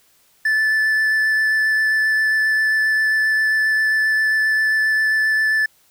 triangle tone with vibrato, 1749 Hz, A6, 11 cents flat, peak -13 dBFS, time 0.45-5.66 s, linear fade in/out 5 ms, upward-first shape sine, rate 7.5 Hz, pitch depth 9 cents each way, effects white hiss -57 dBFS RMS until 5.9 s

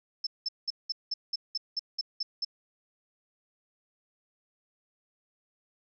sine tone bursts, 5274 Hz, E8, in tune, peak -28 dBFS, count 11, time 0.24-2.448 s, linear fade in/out 5 ms, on 28 ms, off 190 ms, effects none

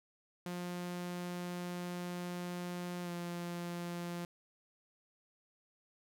sawtooth tone with pitch glide, 177 to 173.56 Hz, F3 to F3, +23 to -10 cents, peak -35 dBFS, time 0.46-4.25 s, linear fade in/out 2 ms, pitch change -33 cents, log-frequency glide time 3.03-3.1 s, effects none

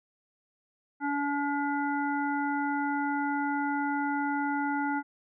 harmonic tone, 285.9 Hz, D4, 46 cents flat, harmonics 1 / 3 / 5 / 7, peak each -30 / -31 / -34 / -42 dBFS, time 1-5.03 s, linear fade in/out 50 ms, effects none

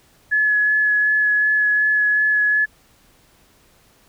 sine tone with vibrato, 1702 Hz, G#6, 42 cents sharp, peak -14 dBFS, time 0.31-2.66 s, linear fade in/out 20 ms, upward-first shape sine, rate 2.7 Hz, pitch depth 12 cents each way, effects pink hiss -55 dBFS RMS until 4.08 s

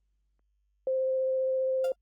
sine tone with vibrato, 523.3 Hz, C5, in tune, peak -25 dBFS, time 0.87-1.92 s, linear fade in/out 2 ms, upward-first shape sine, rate 15 Hz, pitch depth 8 cents each way
35% pulse tone with exponential decay, 698.5 Hz, F5, in tune, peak -34 dBFS, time 1.84-1.96 s, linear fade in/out 5 ms, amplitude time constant 25 ms
effects added 50 Hz sine -70 dBFS peak until 2.01 s + Opus 24 kbps

